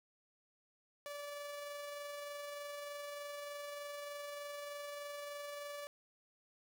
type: tone with amplitude modulation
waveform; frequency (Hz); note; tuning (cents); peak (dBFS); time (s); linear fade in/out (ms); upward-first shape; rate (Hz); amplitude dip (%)
sawtooth; 579; D5; -25; -39; 1.06-5.87; 0; sine; 23.3; 25
effects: 12-bit